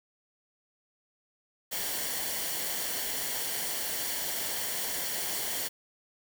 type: noise with comb filter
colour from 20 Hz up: white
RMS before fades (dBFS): -33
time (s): 1.71-5.69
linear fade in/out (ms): 20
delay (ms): 0.79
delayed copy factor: -0.5
effects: none